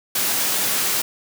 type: high-pass noise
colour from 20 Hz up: white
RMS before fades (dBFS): -21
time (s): 0.15-1.02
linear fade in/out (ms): 5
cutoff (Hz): 130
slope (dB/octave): 12
effects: none